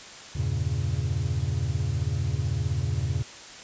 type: chord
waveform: triangle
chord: E diminished seventh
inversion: none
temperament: equal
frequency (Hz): 82.41 / 98 / 116.54 / 138.59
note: E2 / G2 / Bb2 / Db3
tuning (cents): 0 / 0 / 0 / 0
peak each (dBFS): -28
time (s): 0.35-3.23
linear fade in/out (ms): 10
effects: white hiss -43 dBFS RMS until 3.63 s + resampled to 16000 Hz